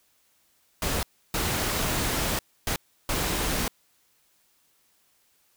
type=noise bursts at uneven times; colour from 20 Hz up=pink; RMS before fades=-27 dBFS; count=4; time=0.82-1.03 / 1.34-2.39 / 2.67-2.76 / 3.09-3.68 s; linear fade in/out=2 ms; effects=white hiss -66 dBFS RMS until 5.56 s